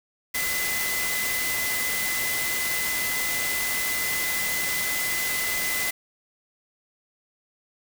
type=tone in noise; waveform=sine; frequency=2022 Hz; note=B6; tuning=40 cents sharp; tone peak=-28 dBFS; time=0.34-5.91 s; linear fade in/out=10 ms; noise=white; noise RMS=-28 dBFS; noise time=0.34-5.91 s; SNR=-3 dB; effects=none